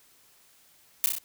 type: noise with echo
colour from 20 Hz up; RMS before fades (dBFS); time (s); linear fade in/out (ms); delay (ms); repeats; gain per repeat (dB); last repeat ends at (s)
blue; -22; 1.04-1.06; 0; 31; 4; -3; 1.184
effects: white hiss -60 dBFS RMS until 1.24 s